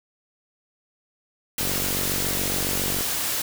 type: noise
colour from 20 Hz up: white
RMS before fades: -26 dBFS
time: 1.58-3.42 s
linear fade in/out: 2 ms
type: click train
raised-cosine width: 2 ms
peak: -17 dBFS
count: 67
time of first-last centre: 1.61-3.008 s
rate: 47.2 Hz
effects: none